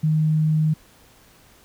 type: tone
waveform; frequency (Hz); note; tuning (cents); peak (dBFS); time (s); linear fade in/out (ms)
sine; 155.56; D#3; 0; -16; 0.03-0.74; 10
effects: pink hiss -53 dBFS RMS until 1.64 s

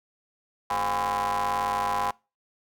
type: ring-modulated tone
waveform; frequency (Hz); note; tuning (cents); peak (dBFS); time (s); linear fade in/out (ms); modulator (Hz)
35% pulse; 98.2; G2; +4; -20; 0.7-2.11; 5; 912
effects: noise-tail reverb RT60 0.3 s tail -25 dB re dry

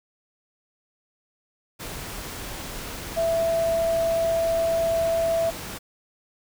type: tone in noise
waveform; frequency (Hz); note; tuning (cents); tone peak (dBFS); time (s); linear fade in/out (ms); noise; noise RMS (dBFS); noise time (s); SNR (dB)
sine; 663; E5; +10; -20; 3.16-5.51; 20; pink; -35; 1.79-5.79; +12
effects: none

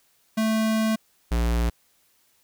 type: tone pair in turn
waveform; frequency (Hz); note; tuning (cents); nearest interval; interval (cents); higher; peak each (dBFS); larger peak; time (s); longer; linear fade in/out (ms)
square; 220 / 58.27; A3 / A#1; 0 / 0; octave + major seventh; 2300; first; -21; neither; 0.37-0.96 / 1.31-1.7; first; 10
effects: white hiss -64 dBFS RMS until 2.43 s

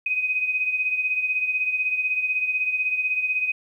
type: beating tone pair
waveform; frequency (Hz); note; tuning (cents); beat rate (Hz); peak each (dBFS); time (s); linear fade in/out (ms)
sine; 2507 / 2523; D#7 / D#7; +12 / +23; 16; -22 / -29; 0.06-3.52; 5
effects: 10-bit

